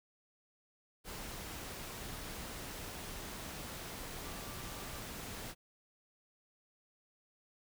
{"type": "tone in noise", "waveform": "sine", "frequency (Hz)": 1174.7, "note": "D6", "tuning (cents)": 0, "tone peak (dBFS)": -56, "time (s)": [4.22, 5.03], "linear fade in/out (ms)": 50, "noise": "pink", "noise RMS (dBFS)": -45, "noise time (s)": [1.04, 5.55], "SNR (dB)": -14, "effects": []}